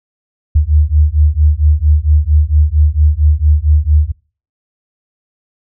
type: beating tone pair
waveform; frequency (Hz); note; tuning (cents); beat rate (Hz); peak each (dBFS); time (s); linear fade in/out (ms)
sine; 73.42 / 77.82; D2 / D#2; 0 / +1; 4.4; -10; 0.55-4.12; 10
effects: noise-tail reverb RT60 0.4 s tail -26 dB re dry